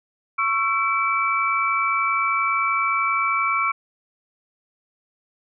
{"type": "tone cluster", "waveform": "sine", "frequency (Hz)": [1107, 1340, 2305], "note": ["C#6", "E6", "D7"], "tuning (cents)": [-3, 28, -33], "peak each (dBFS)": -23, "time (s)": [0.38, 3.72], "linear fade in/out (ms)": 10, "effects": []}